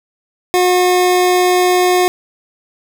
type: tone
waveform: 25% pulse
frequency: 361.7 Hz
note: F#4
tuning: 39 cents flat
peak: -6 dBFS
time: 0.54-2.08 s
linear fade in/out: 0 ms
effects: none